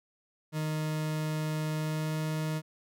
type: tone with pitch glide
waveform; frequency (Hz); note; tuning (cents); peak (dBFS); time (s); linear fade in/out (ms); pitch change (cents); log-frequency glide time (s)
40% pulse; 154.9 to 155.98; D#3 to D#3; -7 to +5; -29; 0.52-2.62; 50; +12; 1.74-2.19
effects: none